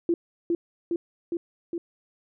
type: tone with echo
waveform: sine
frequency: 340.7 Hz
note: F4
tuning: 43 cents flat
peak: -19 dBFS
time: 0.09-0.14 s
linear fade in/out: 2 ms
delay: 410 ms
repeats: 4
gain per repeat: -2 dB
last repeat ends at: 1.78 s
effects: none